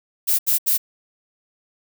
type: noise bursts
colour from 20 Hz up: violet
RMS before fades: -18 dBFS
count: 3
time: 0.27-0.78 s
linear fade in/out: 20 ms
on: 120 ms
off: 75 ms
effects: none